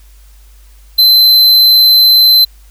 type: tone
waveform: square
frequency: 4071 Hz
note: C8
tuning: 48 cents flat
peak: -4 dBFS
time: 0.98-2.45 s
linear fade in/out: 10 ms
effects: added 50 Hz sine -37 dBFS peak until 2.7 s + white hiss -49 dBFS RMS until 2.7 s